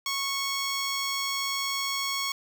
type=tone; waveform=10% pulse; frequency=1103 Hz; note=C#6; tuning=9 cents flat; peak=-19 dBFS; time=0.06-2.32 s; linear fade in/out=2 ms; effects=none